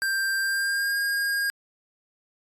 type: tone with pitch glide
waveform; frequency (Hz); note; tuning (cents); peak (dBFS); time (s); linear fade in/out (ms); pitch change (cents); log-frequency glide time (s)
square; 1580 to 1622.5; G6 to G#6; +13 to -41; -24; 0.02-1.5; 0; +46; 0.41-0.97
effects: AAC 64 kbps